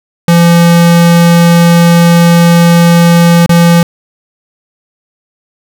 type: tone with dropouts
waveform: square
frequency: 170.5 Hz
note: F3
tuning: 41 cents flat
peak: -3 dBFS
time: 0.28-3.83 s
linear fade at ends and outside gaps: 2 ms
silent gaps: 3.462-3.493 s
effects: none